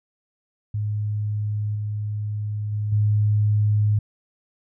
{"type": "tone with level steps", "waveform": "sine", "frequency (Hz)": 105.1, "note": "G#2", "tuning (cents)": 21, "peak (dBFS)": [-22, -24, -22, -16], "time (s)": [0.74, 3.99], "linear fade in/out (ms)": 5, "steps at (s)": [1.75, 2.72, 2.92], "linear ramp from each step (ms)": 5, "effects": []}